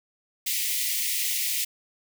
white high-pass noise, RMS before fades -27 dBFS, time 0.46-1.65 s, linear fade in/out 10 ms, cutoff 1900 Hz, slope 96 dB/octave, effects none

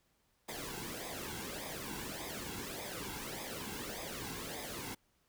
pink noise with flanger, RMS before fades -43 dBFS, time 0.48-4.95 s, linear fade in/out 10 ms, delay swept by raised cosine 0.69 to 1.68 ms, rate 1.7 Hz, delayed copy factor -0.7, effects pink hiss -75 dBFS RMS until 5.28 s

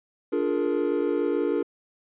triangle chord, Bb dominant seventh, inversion first, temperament just, 291.4 / 349.6 / 419.5 / 466.2 Hz, D4 / F4 / Ab4 / Bb4, -13 / +2 / +17 / 0 cents, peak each -26 dBFS, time 0.32-1.63 s, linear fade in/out 10 ms, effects resampled to 8000 Hz

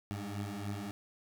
20% pulse beating tone pair, 99.6 / 103 Hz, G2 / G#2, +28 / -14 cents, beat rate 3.4 Hz, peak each -36 / -35 dBFS, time 0.11-0.91 s, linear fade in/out 0 ms, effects none

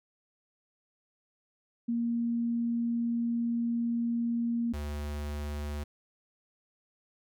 sine / square tone pair in turn, 234.4 / 73.6 Hz, A#3 / D2, +10 / +4 cents, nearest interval octave + minor sixth, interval 2006 cents, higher first, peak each -27 / -34 dBFS, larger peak first, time 1.88-4.73 / 4.73-5.84 s, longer first, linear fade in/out 10 ms, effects none

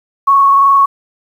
sine tone with frequency modulation, 1106 Hz, C#6, 4 cents flat, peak -5 dBFS, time 0.27-0.86 s, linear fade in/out 10 ms, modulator 22.6 Hz, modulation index 0.7, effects 7-bit

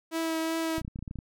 sawtooth tone with vibrato, 324.6 Hz, E4, 27 cents flat, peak -24 dBFS, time 0.11-0.82 s, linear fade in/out 50 ms, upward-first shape triangle, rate 2.7 Hz, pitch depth 16 cents each way
clicks, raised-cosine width 5 ms, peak -25 dBFS, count 11, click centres 0.782 / 0.814 / 0.849 / 0.879 / 0.959 / 0.99 / 1.026 / 1.078 / 1.111 / 1.157 / 1.188 s
effects none

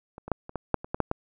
clicks, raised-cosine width 1 ms, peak -27 / -24 / -10 / -26 / -16 / -7 / -24 / -14 / -8 / -12 dBFS, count 10, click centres 0.181 / 0.28 / 0.317 / 0.494 / 0.557 / 0.743 / 0.845 / 0.945 / 1.003 / 1.114 s, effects none

